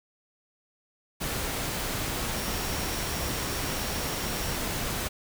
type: tone in noise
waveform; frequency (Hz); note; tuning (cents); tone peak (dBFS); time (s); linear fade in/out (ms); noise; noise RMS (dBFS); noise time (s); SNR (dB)
sine; 5588; F8; 0; -42; 2.34-4.58; 20; pink; -31; 1.2-5.09; -14
effects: none